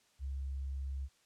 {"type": "tone", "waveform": "sine", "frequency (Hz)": 67.9, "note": "C#2", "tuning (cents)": -35, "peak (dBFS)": -36, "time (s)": [0.19, 1.09], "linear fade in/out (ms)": 50, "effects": ["white hiss -70 dBFS RMS until 1.25 s", "low-pass 8000 Hz 12 dB/octave"]}